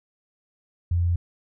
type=tone; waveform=sine; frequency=86.6 Hz; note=F2; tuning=14 cents flat; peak=-19 dBFS; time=0.91-1.16 s; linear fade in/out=5 ms; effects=none